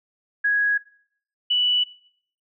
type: tone pair in turn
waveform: sine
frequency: 1661.2 / 2960 Hz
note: G#6 / F#7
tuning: 0 / 0 cents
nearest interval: minor seventh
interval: 1000 cents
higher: second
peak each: -17 dBFS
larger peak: neither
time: 0.44-0.78 / 1.5-1.84 s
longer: neither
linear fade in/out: 10 ms
effects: noise-tail reverb RT60 0.6 s tail -20 dB re dry